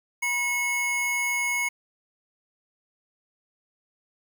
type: tone pair together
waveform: square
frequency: 969.5 / 2186 Hz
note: B5 / C#7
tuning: -32 / -25 cents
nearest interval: octave + major second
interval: 1407 cents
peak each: -34 / -25 dBFS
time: 0.22-1.69 s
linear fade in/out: 10 ms
effects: 9-bit